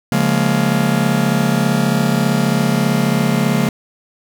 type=chord; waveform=45% pulse; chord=Bb minor seventh; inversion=first; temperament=just; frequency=139.85 / 174.81 / 209.8 / 233.1 Hz; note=Db3 / F3 / Ab3 / Bb3; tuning=+16 / +2 / +18 / 0 cents; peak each=-19 dBFS; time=0.12-3.69 s; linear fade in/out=2 ms; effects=none